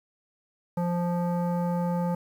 square tone with low-pass filter, 174.61 Hz, F3, in tune, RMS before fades -27 dBFS, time 0.77-2.15 s, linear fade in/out 5 ms, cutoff 870 Hz, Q 1.9, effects 9-bit

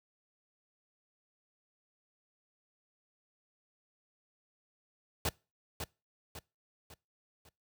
pink noise with echo, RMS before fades -31 dBFS, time 5.25-5.29 s, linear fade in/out 2 ms, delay 550 ms, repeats 4, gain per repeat -7 dB, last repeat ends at 7.49 s, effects noise-tail reverb RT60 0.3 s tail -25 dB re dry + high-pass 60 Hz 12 dB/octave

